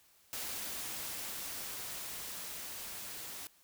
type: noise with level ramp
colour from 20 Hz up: white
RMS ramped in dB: -40 to -45 dBFS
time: 0.33-3.47 s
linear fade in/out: 0 ms
effects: white hiss -66 dBFS RMS until 3.63 s

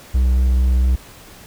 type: tone with vibrato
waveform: triangle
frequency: 63.3 Hz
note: B1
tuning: 43 cents sharp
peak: -10 dBFS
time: 0.14-0.96 s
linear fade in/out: 10 ms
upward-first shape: square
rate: 4.4 Hz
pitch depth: 9 cents each way
effects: pink hiss -42 dBFS RMS until 1.46 s

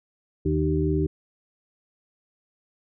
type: harmonic tone with a mistuned harmonic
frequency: 77.4 Hz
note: D#2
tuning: 9 cents flat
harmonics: 1 / 2 / 4 / 5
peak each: -26 / -26 / -26 / -26 dBFS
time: 0.45-1.07 s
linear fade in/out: 10 ms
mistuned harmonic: 4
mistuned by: -35 cents
effects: none

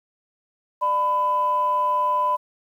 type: tone pair together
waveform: sine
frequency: 595.8 / 1002 Hz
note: D5 / B5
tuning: +25 / +25 cents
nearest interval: major sixth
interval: 900 cents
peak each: -27 / -18 dBFS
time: 0.81-2.37 s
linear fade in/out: 20 ms
effects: tanh soft clip ceiling -12 dBFS + 9-bit

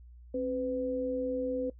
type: tone pair together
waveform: sine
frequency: 266.5 / 503.1 Hz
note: C4 / B4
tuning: +32 / +32 cents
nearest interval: major seventh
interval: 1100 cents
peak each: -34 / -31 dBFS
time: 0.34-1.7 s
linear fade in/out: 5 ms
effects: noise-tail reverb RT60 0.1 s tail -19 dB re dry + added 60 Hz sine -49 dBFS peak until 1.79 s

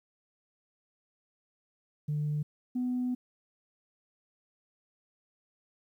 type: tone pair in turn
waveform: sine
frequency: 149.2 / 249.5 Hz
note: D3 / B3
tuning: +28 / +18 cents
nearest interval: major sixth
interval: 890 cents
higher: second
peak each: -27 dBFS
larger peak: neither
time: 2.08-2.43 / 2.75-3.15 s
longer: second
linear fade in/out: 10 ms
effects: tanh soft clip ceiling -25 dBFS + 11-bit

